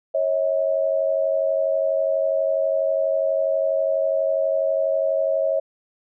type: tone pair together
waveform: sine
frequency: 547 / 639.2 Hz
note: C#5 / D#5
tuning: -23 / +47 cents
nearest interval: minor third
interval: 270 cents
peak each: -21 dBFS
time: 0.14-5.6 s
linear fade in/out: 10 ms
effects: none